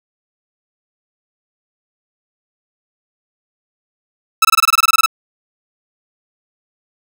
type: tone bursts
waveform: sawtooth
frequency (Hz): 1309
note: E6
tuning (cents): -13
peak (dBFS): -4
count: 13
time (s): 4.42-5.061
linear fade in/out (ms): 5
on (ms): 29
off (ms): 22
effects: none